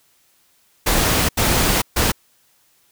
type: noise bursts at uneven times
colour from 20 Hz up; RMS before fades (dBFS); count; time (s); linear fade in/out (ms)
pink; -17; 3; 0.86-1.29 / 1.37-1.82 / 1.96-2.12; 10
effects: white hiss -59 dBFS RMS until 2.91 s